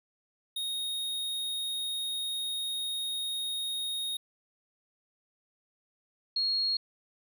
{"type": "tone pair in turn", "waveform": ["square", "sine"], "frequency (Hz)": [3729, 4290], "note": ["A#7", "C8"], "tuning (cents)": [0, 42], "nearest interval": "major second", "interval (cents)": 242, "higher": "second", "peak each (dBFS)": [-32, -26], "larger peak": "second", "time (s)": [[0.56, 4.17], [6.36, 6.77]], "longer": "first", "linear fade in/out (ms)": 5, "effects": []}